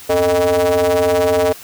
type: ring-modulated tone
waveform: square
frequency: 87.31 Hz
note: F2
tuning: in tune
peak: -10 dBFS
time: 0.09-1.53 s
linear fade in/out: 10 ms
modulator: 532 Hz
effects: white hiss -37 dBFS RMS until 1.63 s